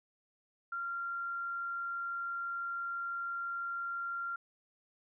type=tone; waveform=sine; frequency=1383 Hz; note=F6; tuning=17 cents flat; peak=-35 dBFS; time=0.72-4.36 s; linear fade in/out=5 ms; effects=none